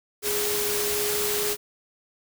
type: tone in noise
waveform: sine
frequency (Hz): 415.3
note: G#4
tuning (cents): 0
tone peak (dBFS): -28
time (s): 0.22-1.57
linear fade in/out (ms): 50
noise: white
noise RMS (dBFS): -27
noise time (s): 0.22-1.57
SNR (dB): -4
effects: none